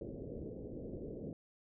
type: low-pass noise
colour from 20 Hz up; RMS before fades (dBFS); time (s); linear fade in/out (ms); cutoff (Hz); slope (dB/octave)
white; -45; 0.01-1.33; 2; 520; 48
effects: none